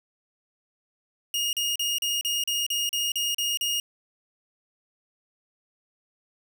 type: tone bursts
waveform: sawtooth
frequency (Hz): 2855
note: F7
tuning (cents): +37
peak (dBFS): -21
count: 11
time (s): 1.34-3.8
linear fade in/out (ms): 2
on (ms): 190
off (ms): 37
effects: none